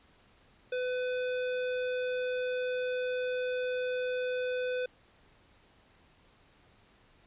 square tone, 502 Hz, B4, 28 cents sharp, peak -31 dBFS, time 0.72-4.86 s, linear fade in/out 5 ms, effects pink hiss -63 dBFS RMS until 7.26 s + resampled to 8000 Hz

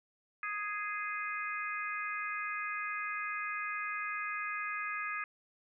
harmonic tone, 415.3 Hz, G#4, in tune, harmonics 3 / 4 / 5 / 6, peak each -39 / -40 / -41 / -42 dBFS, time 0.43-5.24 s, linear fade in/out 2 ms, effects none

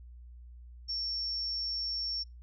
sine tone, 5460 Hz, F8, 40 cents flat, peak -32 dBFS, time 0.88-2.24 s, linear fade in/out 20 ms, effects noise-tail reverb RT60 0.2 s tail -25 dB re dry + added 60 Hz sine -47 dBFS peak until 2.42 s

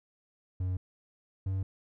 triangle tone pair in turn, 92 / 95.51 Hz, F#2 / G2, -9 / -45 cents, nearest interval minor second, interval 64 cents, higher second, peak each -27 dBFS, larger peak neither, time 0.6-0.77 / 1.46-1.63 s, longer neither, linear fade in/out 5 ms, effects none

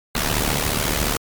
pink noise with amplitude modulation, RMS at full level -18 dBFS, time 0.15-1.17 s, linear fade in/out 2 ms, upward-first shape sine, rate 74.2 Hz, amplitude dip 75%, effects MP3 96 kbps

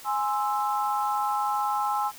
sine chord, Ab augmented, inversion none, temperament equal, 830.6 / 1046.5 / 1318.5 Hz, Ab5 / C6 / E6, 0 / 0 / 0 cents, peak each -26 / -30 / -30 dBFS, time 0.04-2.12 s, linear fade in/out 50 ms, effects white hiss -46 dBFS RMS until 2.18 s

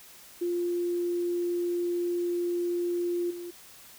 sine tone with level steps, 349.2 Hz, F4, in tune, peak -26 / -36 dBFS, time 0.41-3.51 s, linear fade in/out 10 ms, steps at 3.3 s, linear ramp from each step 10 ms, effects white hiss -51 dBFS RMS until 3.98 s

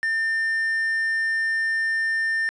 triangle tone, 1800 Hz, A6, 39 cents sharp, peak -19 dBFS, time 0.03-2.49 s, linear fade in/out 0 ms, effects resampled to 22050 Hz + 9-bit

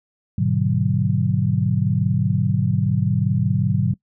sine chord, G# half-diminished seventh, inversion none, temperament just, 103.83 / 124.59 / 149.51 / 186.89 Hz, G#2 / B2 / D3 / F#3, 0 / +16 / +31 / +18 cents, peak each -22 dBFS, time 0.38-3.94 s, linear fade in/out 5 ms, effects noise-tail reverb RT60 0.1 s tail -21 dB re dry

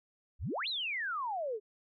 sine exponential two-way sweep, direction up then down, 48.62 to 4269 to 403.3 Hz, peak -33 dBFS, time 0.39-1.6 s, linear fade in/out 50 ms, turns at 0.68 s, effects none

